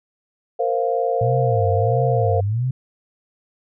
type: chord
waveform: sine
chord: Bb suspended second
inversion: none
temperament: equal with one note detuned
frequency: 462.4 / 523.3 / 698.5 Hz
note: Bb4 / C5 / F5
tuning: -14 / 0 / 0 cents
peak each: -22 dBFS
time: 0.59-2.41 s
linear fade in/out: 10 ms
type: tone with vibrato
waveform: sine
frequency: 112.1 Hz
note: A2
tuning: 33 cents sharp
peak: -18 dBFS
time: 1.21-2.71 s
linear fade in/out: 5 ms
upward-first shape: sine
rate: 1.5 Hz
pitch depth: 260 cents each way
effects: none